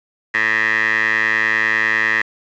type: tone with band-pass filter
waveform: 15% pulse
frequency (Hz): 110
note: A2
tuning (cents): 0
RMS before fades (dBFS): -17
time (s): 0.34-2.22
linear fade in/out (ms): 5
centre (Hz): 1900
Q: 8.1
effects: resampled to 16000 Hz + 7-bit